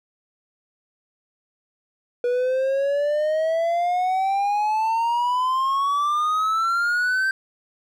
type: exponential sweep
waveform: triangle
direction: up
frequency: 483.5 to 1568 Hz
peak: -17 dBFS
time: 2.24-7.31 s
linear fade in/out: 2 ms
effects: none